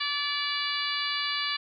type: harmonic tone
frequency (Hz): 578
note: D5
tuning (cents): -28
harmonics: 2 / 3 / 4 / 5 / 6 / 7 / 8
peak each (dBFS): -35 / -35 / -35 / -35 / -35 / -35 / -35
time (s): 0-1.57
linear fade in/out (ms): 10
effects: none